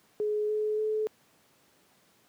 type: tone with pitch steps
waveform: sine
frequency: 422.1 / 426.8 / 431.5 Hz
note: G#4 / G#4 / A4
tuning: +28 / +47 / -34 cents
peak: -26 dBFS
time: 0.2-1.07 s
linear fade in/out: 0 ms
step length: 290 ms
effects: pink hiss -64 dBFS RMS until 2.28 s + high-pass 150 Hz 12 dB/octave